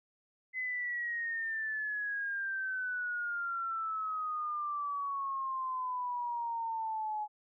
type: exponential sweep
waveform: sine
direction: down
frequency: 2041 to 840 Hz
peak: -33 dBFS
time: 0.53-7.28 s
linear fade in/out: 50 ms
effects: none